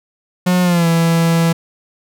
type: tone with pitch glide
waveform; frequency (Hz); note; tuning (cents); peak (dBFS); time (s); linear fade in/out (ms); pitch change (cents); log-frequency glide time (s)
45% pulse; 180.3 to 166.29; F#3 to E3; -45 to +15; -11; 0.46-1.53; 10; -140; 0.62-0.87
effects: none